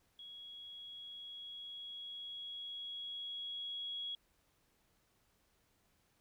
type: tone with level ramp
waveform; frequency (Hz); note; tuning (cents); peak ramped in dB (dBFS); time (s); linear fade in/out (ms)
sine; 3326; G#7; +2; -49 to -39; 0.19-4.15; 2
effects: pink hiss -75 dBFS RMS until 6.2 s